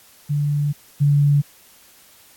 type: tone pair in turn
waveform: sine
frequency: 145.8 / 143.96 Hz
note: D3 / D3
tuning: -12 / -34 cents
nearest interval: unison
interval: 22 cents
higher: first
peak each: -17 / -12 dBFS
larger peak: second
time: 0.29-0.73 / 1-1.42 s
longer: first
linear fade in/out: 20 ms
effects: white hiss -50 dBFS RMS until 2.36 s + AAC 64 kbps